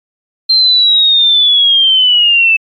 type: linear sweep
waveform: sine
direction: down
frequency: 4169 to 2620 Hz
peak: -5 dBFS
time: 0.49-2.57 s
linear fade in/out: 10 ms
effects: MP3 96 kbps